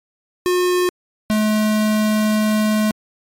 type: tone pair in turn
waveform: square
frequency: 360.2 / 214.2 Hz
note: F#4 / A3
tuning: -46 / -46 cents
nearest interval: major sixth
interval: 900 cents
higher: first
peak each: -15 dBFS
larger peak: neither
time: 0.46-0.89 / 1.3-2.91 s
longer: second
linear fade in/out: 0 ms
effects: MP3 64 kbps